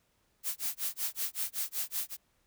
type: noise with tremolo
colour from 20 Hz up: blue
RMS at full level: -32 dBFS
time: 0.43-2.17 s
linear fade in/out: 50 ms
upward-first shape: sine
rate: 5.3 Hz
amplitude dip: 100%
effects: pink hiss -73 dBFS RMS until 2.46 s